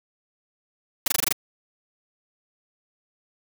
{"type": "noise bursts", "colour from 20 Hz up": "white", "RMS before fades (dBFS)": -20, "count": 7, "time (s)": [1.06, 1.326], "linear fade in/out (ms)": 5, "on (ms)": 20, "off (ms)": 21, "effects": []}